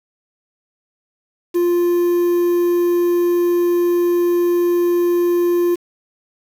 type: tone with quantisation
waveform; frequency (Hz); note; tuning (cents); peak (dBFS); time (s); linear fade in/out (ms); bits
triangle; 349.2; F4; 0; -11; 1.54-5.76; 20; 6
effects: none